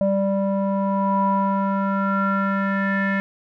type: tone with low-pass filter sweep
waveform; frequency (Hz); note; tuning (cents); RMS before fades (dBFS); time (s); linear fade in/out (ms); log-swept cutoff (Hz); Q
square; 196; G3; 0; -21; 0.01-3.2; 0; 650 to 1900; 6.8
effects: none